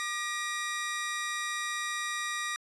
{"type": "tone pair together", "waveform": "sawtooth", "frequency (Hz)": [1200, 1904.9], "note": ["D6", "A#6"], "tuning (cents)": [37, 37], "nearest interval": "minor sixth", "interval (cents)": 800, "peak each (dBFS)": [-32, -30], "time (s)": [0, 2.56], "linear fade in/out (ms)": 0, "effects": ["resampled to 24000 Hz"]}